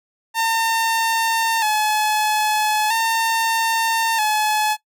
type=tone with vibrato; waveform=sawtooth; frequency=880 Hz; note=A5; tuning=in tune; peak=-13 dBFS; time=0.34-4.77 s; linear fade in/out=50 ms; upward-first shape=square; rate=0.39 Hz; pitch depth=52 cents each way; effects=noise-tail reverb RT60 0.1 s tail -20 dB re dry